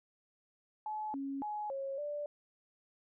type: tone with pitch steps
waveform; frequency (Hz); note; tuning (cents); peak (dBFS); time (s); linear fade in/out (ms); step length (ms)
sine; 856 / 274.9 / 841 / 545 / 587; A5 / C#4 / G#5 / C#5 / D5; -48 / -14 / +22 / -29 / -1; -36; 0.86-2.26; 2; 280
effects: none